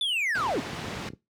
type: linear sweep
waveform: triangle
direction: down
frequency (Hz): 3554 to 208.9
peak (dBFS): -23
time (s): 0.01-0.6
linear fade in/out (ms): 2
type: low-pass noise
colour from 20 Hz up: pink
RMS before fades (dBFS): -35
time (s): 0.35-1.09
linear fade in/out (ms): 2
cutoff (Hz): 4500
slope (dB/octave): 12
type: clicks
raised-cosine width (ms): 3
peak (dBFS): -26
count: 10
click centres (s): 0.732 / 0.791 / 0.844 / 0.881 / 0.934 / 0.97 / 1.001 / 1.065 / 1.103 / 1.135
effects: noise-tail reverb RT60 0.2 s tail -18 dB re dry + high-pass 100 Hz 12 dB/octave